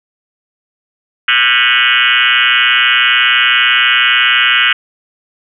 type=tone with frequency modulation; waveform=sine; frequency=2217 Hz; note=C#7; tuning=in tune; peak=-7 dBFS; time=1.28-4.73 s; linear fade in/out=5 ms; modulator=124 Hz; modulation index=7; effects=none